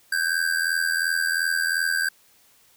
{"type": "ring-modulated tone", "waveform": "square", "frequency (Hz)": 1577, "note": "G6", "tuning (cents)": 10, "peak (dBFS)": -19, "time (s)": [0.12, 2.09], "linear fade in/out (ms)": 5, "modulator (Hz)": 41.4, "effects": ["white hiss -58 dBFS RMS until 2.76 s"]}